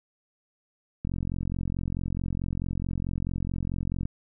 click train, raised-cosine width 5 ms, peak -18 dBFS, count 135, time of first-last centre 1.05-4.054 s, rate 44.6 Hz, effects none

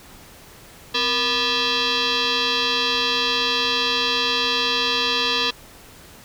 sine tone with frequency modulation, 260 Hz, C4, 11 cents flat, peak -18 dBFS, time 0.94-5.51 s, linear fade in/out 10 ms, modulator 733 Hz, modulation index 6, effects pink hiss -45 dBFS RMS until 6.24 s

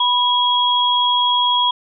sine tone pair together, 983 / 3304 Hz, B5 / G#7, -8 / -10 cents, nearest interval octave + major sixth, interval 2098 cents, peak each -16 dBFS, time 0-1.71 s, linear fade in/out 5 ms, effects none

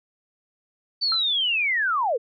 sine linear sweep, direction down, 4573 to 416 Hz, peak -20 dBFS, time 1.01-2.18 s, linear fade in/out 20 ms
sine tone with exponential decay, 1325 Hz, E6, 9 cents sharp, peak -24 dBFS, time 1.12-1.26 s, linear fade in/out 1 ms, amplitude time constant 30 ms
effects none

